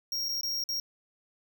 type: tone with dropouts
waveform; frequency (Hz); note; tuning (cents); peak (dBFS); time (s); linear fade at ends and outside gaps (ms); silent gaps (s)
square; 5588; F8; 0; -30; 0.12-0.8; 2; 0.286-0.29 / 0.411-0.432 / 0.639-0.689
effects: 12-bit